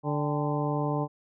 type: harmonic tone with a mistuned harmonic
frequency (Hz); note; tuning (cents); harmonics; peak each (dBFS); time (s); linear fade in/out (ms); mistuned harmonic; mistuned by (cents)
146.83; D3; 0; 1 / 2 / 3 / 4 / 5 / 6 / 7; -29 / -32 / -34 / -35 / -36 / -37 / -37; 0.03-1.08; 50; 5; +100
effects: none